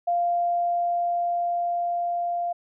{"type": "tone with level ramp", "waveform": "sine", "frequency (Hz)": 696, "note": "F5", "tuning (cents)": -6, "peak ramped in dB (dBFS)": [-20, -24], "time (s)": [0.07, 2.53], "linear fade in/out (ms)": 10, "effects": []}